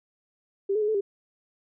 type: tone with pitch steps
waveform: sine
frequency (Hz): 395.2 / 430.5 / 419 / 436.6 / 398.4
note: G4 / A4 / G#4 / A4 / G4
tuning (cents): +14 / -38 / +15 / -13 / +28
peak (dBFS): -22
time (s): 0.69-1.01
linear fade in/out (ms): 10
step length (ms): 64
effects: none